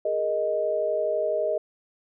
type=chord; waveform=sine; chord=Ab suspended second; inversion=none; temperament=just; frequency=415.3 / 467.2 / 623 Hz; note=Ab4 / Bb4 / Eb5; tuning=0 / +4 / +2 cents; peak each=-30 / -30 / -24 dBFS; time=0.05-1.58 s; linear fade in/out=5 ms; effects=none

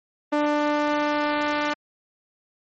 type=tone with band-pass filter sweep; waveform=sawtooth; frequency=296.2 Hz; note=D4; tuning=15 cents sharp; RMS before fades=-23 dBFS; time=0.32-1.74 s; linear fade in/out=10 ms; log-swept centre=690 to 1500 Hz; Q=0.72; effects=MP3 32 kbps

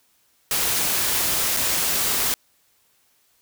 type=noise with dropouts; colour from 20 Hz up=white; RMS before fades=-22 dBFS; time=0.51-2.34 s; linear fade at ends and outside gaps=1 ms; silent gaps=1.566-1.57 s; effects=white hiss -63 dBFS RMS until 3.41 s

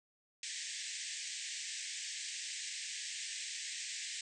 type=band-pass noise; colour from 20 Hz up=white; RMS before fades=-43 dBFS; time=0.43-4.21 s; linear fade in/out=2 ms; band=1700 to 8400 Hz; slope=96 dB/octave; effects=none

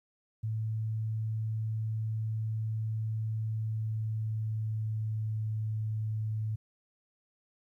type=tone with pitch glide; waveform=sine; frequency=110 to 108.8 Hz; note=A2 to A2; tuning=0 to -19 cents; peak=-30 dBFS; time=0.43-6.56 s; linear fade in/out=10 ms; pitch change=-19 cents; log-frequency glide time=3.5-5.48 s; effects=12-bit

